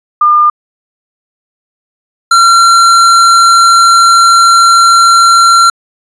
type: tone pair in turn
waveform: sine / square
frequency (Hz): 1205 / 1366.7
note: D6 / F6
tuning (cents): +44 / -38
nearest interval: major second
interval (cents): 218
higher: second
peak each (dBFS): -3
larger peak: neither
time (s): 0.21-0.5 / 2.31-5.7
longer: second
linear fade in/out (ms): 5
effects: resampled to 22050 Hz